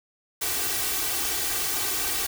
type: noise with comb filter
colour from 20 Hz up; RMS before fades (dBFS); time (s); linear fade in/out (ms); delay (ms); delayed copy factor
white; -27; 0.41-2.27; 10; 2.6; +0.9
effects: none